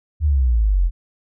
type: exponential sweep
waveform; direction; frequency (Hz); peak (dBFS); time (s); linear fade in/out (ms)
sine; down; 79.5 to 41.2; -13; 0.2-0.91; 50
effects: none